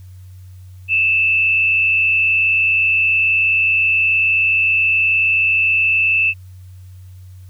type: tone with frequency modulation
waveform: sine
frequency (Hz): 2637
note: E7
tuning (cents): 0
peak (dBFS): -12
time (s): 0.88-6.34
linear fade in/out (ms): 50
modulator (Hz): 98.9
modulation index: 0.58
effects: added 92 Hz sine -35 dBFS peak until 7.49 s + white hiss -57 dBFS RMS until 7.49 s